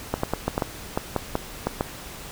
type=clicks; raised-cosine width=1 ms; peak=-8 dBFS; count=11; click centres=0.14 / 0.234 / 0.336 / 0.48 / 0.579 / 0.622 / 0.975 / 1.163 / 1.354 / 1.67 / 1.809 s; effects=pink hiss -39 dBFS RMS until 2.31 s